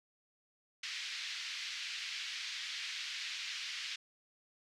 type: band-pass noise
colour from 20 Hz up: pink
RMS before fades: -42 dBFS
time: 0.83-3.96 s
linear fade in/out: 5 ms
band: 2000 to 5300 Hz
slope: 24 dB/octave
effects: none